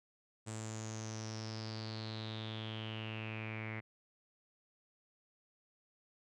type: tone with low-pass filter sweep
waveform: sawtooth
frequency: 110 Hz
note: A2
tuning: in tune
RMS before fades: -43 dBFS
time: 0.46-3.81 s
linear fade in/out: 20 ms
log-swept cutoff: 7900 to 2100 Hz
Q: 7.9
effects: none